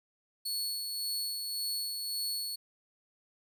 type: tone with tremolo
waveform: sawtooth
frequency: 4400 Hz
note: C#8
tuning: 14 cents flat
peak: -29 dBFS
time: 0.45-2.56 s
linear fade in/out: 10 ms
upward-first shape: sine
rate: 1.8 Hz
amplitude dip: 35%
effects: none